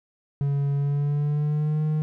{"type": "tone with pitch glide", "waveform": "triangle", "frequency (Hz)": [141, 153.76], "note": ["C#3", "D#3"], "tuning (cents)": [30, -20], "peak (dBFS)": -19, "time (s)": [0.41, 2.02], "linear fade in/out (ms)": 0, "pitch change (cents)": 150, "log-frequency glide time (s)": [0.75, 1.84], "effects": []}